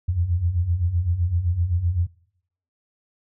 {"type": "beating tone pair", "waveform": "sine", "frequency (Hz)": [81.8, 89.6], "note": ["E2", "F2"], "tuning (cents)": [-13, 45], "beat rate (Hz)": 7.8, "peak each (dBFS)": [-26, -20], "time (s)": [0.08, 2.07], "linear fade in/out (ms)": 10, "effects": ["noise-tail reverb RT60 0.7 s tail -21 dB re dry"]}